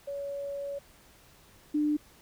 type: tone pair in turn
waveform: sine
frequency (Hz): 563 / 298.8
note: C#5 / D4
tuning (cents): +27 / +30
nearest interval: major seventh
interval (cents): 1097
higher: first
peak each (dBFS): -33 / -24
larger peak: second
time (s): 0.07-0.79 / 1.74-1.97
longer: first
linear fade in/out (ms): 10
effects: pink hiss -58 dBFS RMS until 2.21 s